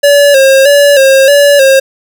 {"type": "tone with vibrato", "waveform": "square", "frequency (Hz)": 554.4, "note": "C#5", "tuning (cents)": 0, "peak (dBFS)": -3, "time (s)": [0.03, 1.8], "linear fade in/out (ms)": 10, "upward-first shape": "square", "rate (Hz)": 1.6, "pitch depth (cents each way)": 56, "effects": []}